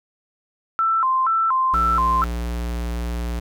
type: tone with vibrato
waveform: sine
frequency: 1179 Hz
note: D6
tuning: 6 cents sharp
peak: -16 dBFS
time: 0.79-2.24 s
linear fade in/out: 0 ms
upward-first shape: square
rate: 2.1 Hz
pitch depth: 210 cents each way
type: tone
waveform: square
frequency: 59.1 Hz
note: A#1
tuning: 24 cents sharp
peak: -24 dBFS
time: 1.73-3.4 s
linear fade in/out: 10 ms
effects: none